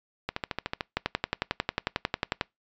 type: two click trains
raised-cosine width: 0.3 ms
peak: -9 / -13 dBFS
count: 17 / 8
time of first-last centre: 0.97-2.411 / 0.29-0.809 s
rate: 11.1 / 13.5 Hz
effects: noise-tail reverb RT60 0.2 s tail -25 dB re dry + resampled to 16000 Hz

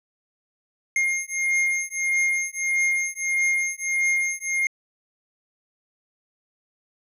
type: beating tone pair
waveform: square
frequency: 2128 / 2129.6 Hz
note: C7 / C7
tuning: +29 / +30 cents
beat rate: 1.6 Hz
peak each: -25 dBFS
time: 0.96-4.67 s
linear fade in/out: 2 ms
effects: low-pass 10000 Hz 12 dB/octave

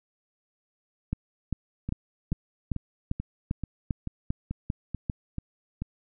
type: two click trains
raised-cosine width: 5 ms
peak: -15 / -19 dBFS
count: 11 / 10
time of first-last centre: 1.13-5.098 / 1.89-5.82 s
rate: 2.52 / 2.29 Hz
effects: none

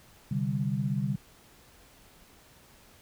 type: chord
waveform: sine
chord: C suspended second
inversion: none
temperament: just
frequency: 130.81 / 147.16 / 196.22 Hz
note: C3 / D3 / G3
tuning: 0 / +4 / +2 cents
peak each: -31 dBFS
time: 0.31-1.16 s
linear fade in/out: 5 ms
effects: pink hiss -57 dBFS RMS until 3.01 s

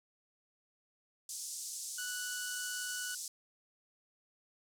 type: band-pass noise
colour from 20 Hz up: white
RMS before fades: -43 dBFS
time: 1.29-3.28 s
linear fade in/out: 2 ms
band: 5300 to 9100 Hz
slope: 24 dB/octave
type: tone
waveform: sawtooth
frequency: 1480 Hz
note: F#6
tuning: in tune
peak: -36 dBFS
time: 1.98-3.15 s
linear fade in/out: 5 ms
effects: none

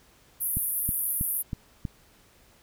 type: band-pass noise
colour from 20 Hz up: pink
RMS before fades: -29 dBFS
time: 0.4-1.43 s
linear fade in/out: 20 ms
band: 10000 to 15000 Hz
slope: 96 dB/octave
type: click train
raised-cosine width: 5 ms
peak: -18 dBFS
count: 5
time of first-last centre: 0.57-1.852 s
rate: 3.12 Hz
effects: pink hiss -59 dBFS RMS until 2.62 s

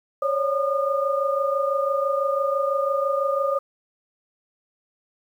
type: tone cluster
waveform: sine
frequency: 546 / 572 / 1216 Hz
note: C#5 / D5 / D#6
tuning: -26 / -46 / -40 cents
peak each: -23 / -26 / -25 dBFS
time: 0.22-3.59 s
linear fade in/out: 5 ms
effects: 9-bit

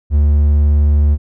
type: tone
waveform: triangle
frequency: 73.42 Hz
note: D2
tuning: in tune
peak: -6 dBFS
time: 0.1-1.18 s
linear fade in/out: 50 ms
effects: none

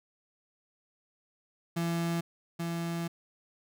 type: tone pair in turn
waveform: 35% pulse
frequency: 168.6 / 168.6 Hz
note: E3 / E3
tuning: +39 / +39 cents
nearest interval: unison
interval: 0 cents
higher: neither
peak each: -27 / -30 dBFS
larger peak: first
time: 1.76-2.21 / 2.59-3.08 s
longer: second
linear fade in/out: 10 ms
effects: none

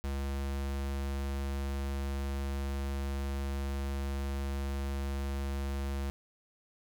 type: tone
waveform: square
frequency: 69 Hz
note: C#2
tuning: 7 cents flat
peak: -33 dBFS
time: 0.04-6.1 s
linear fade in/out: 0 ms
effects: none

